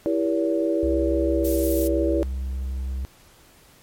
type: chord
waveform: sine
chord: E diminished seventh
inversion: none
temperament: just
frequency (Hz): 329.6 / 395.6 / 474.7 / 569.6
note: E4 / G4 / Bb4 / Db5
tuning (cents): 0 / +16 / +31 / +47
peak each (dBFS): -22 / -28 / -28 / -25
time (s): 0.06-2.23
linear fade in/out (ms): 0
type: tone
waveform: triangle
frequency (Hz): 65.41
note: C2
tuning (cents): 0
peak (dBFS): -23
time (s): 0.83-3.05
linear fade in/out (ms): 0
type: noise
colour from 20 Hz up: violet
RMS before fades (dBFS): -30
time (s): 1.44-1.88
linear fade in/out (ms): 10
effects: pink hiss -53 dBFS RMS until 3.82 s + MP3 64 kbps